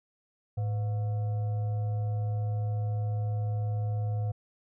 sine tone with frequency modulation, 107.1 Hz, A2, 46 cents flat, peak -27 dBFS, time 0.57-4.32 s, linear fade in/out 10 ms, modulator 611 Hz, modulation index 0.26, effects none

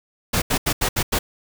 pink noise bursts at uneven times, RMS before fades -20 dBFS, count 6, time 0.33-0.42 / 0.5-0.58 / 0.66-0.73 / 0.81-0.89 / 0.96-1.03 / 1.12-1.19 s, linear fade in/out 10 ms, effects none

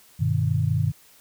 sine chord, G augmented, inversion none, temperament just, 98 / 122.5 / 153.12 Hz, G2 / B2 / D#3, 0 / -14 / -27 cents, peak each -24 dBFS, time 0.19-0.92 s, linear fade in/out 20 ms, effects white hiss -54 dBFS RMS until 1.2 s

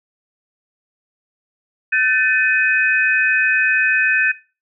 sine tone cluster, 1527 / 1767 / 2515 Hz, G6 / A6 / D#7, -46 / +7 / +18 cents, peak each -18 dBFS, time 1.92-4.32 s, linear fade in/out 10 ms, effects noise-tail reverb RT60 0.3 s tail -17 dB re dry

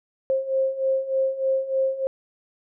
sine beating tone pair, 530 / 533.3 Hz, C5 / C5, +22 / +33 cents, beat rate 3.3 Hz, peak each -26 / -22 dBFS, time 0.3-2.07 s, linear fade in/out 0 ms, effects none

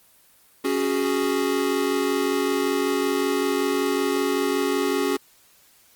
square chord, C# suspended fourth, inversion none, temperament equal, 277.2 / 370 / 415.3 Hz, C#4 / F#4 / G#4, 0 / 0 / 0 cents, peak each -26 dBFS, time 0.64-5.17 s, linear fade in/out 10 ms, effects white hiss -56 dBFS RMS until 5.95 s + Opus 24 kbps

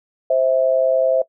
sine tone pair together, 523.3 / 653.5 Hz, C5 / E5, 0 / -15 cents, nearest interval major third, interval 385 cents, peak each -16 dBFS, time 0.3-1.22 s, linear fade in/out 5 ms, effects noise-tail reverb RT60 0.1 s tail -18 dB re dry

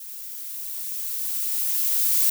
violet noise with level ramp, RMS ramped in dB -38 to -19 dBFS, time 0-2.3 s, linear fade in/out 5 ms, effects none

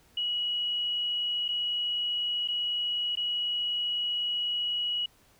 sine tone with dropouts, 2916 Hz, F#7, 26 cents flat, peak -27 dBFS, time 0.17-5.06 s, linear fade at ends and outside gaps 5 ms, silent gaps 1.482-1.487 / 2.477-2.484 / 3.155-3.171 s, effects pink hiss -62 dBFS RMS until 5.39 s

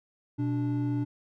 triangle tone pair together, 122.3 / 291.5 Hz, B2 / D4, -16 / -13 cents, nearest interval octave + minor third, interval 1503 cents, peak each -27 dBFS, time 0.38-1.05 s, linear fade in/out 20 ms, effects none

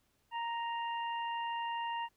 harmonic tone, 932.3 Hz, A#5, in tune, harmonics 1 / 2 / 3, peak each -35 / -45 / -45 dBFS, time 0.31-2.09 s, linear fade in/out 50 ms, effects pink hiss -75 dBFS RMS until 2.16 s

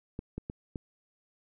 clicks, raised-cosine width 3 ms, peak -23 dBFS, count 4, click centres 0.191 / 0.38 / 0.499 / 0.758 s, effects none

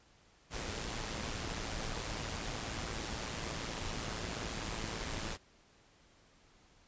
pink noise with amplitude modulation, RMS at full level -37 dBFS, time 0.5-5.38 s, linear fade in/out 50 ms, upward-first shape sine, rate 112 Hz, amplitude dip 55%, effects pink hiss -65 dBFS RMS until 6.87 s + resampled to 16000 Hz

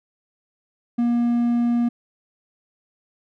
triangle tone, 237.9 Hz, A#3, 35 cents sharp, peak -15 dBFS, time 0.98-1.89 s, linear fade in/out 10 ms, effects none

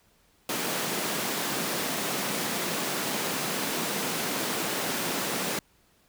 pink high-pass noise, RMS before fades -30 dBFS, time 0.49-5.59 s, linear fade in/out 2 ms, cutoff 170 Hz, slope 24 dB/octave, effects pink hiss -64 dBFS RMS until 6.08 s

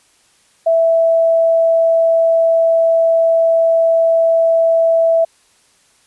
sine tone, 659.3 Hz, E5, in tune, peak -9 dBFS, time 0.66-5.25 s, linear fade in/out 10 ms, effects white hiss -54 dBFS RMS until 6.06 s + resampled to 24000 Hz

